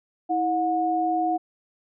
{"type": "tone pair together", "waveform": "sine", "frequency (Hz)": [324.3, 726], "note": ["E4", "F#5"], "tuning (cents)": [-28, -33], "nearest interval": "octave + major second", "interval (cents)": 1395, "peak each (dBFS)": [-26, -22], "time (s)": [0.29, 1.38], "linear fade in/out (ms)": 20, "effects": []}